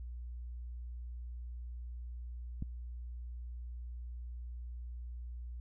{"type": "click", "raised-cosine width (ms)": 5, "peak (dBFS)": -26, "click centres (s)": 2.624, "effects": ["added 60 Hz sine -41 dBFS peak until 5.6 s"]}